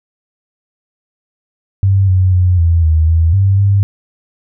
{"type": "tone with pitch steps", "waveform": "sine", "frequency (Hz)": [97.3, 92.8, 90.5, 83.8, 79.3, 81.9, 97.6, 99.6], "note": ["G2", "F#2", "F#2", "E2", "D#2", "E2", "G2", "G2"], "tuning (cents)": [-12, 6, -38, 29, 33, -11, -7, 28], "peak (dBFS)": -7, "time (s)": [1.83, 3.83], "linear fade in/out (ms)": 0, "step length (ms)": 250, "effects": []}